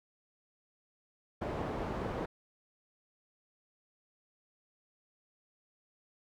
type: low-pass noise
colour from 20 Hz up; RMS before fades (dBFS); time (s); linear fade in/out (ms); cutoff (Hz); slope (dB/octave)
white; -37; 1.41-2.26; 10; 670; 12
effects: none